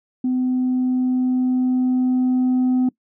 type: tone with level ramp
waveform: sine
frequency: 254.1 Hz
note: B3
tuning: 49 cents sharp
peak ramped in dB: -16 to -12 dBFS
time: 0.24-2.89 s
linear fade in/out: 5 ms
effects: noise-tail reverb RT60 0.1 s tail -23 dB re dry + tanh soft clip ceiling -14 dBFS